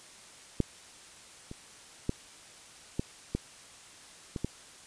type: clicks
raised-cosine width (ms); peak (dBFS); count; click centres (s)
3; -12 / -28 / -15 / -16 / -16 / -21 / -17; 7; 0.603 / 1.514 / 2.094 / 2.995 / 3.35 / 4.362 / 4.446
effects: white hiss -52 dBFS RMS until 4.86 s + resampled to 22050 Hz